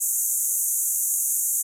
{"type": "band-pass noise", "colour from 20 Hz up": "pink", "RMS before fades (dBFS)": -24, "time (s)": [0, 1.63], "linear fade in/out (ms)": 20, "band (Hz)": [6400, 14000], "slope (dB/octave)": 96, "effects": []}